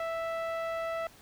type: tone with low-pass filter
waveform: sawtooth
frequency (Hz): 659.3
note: E5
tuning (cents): 0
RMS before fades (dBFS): -34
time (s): 0-1.07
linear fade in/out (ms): 2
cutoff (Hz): 2000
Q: 0.89
effects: pink hiss -56 dBFS RMS until 1.21 s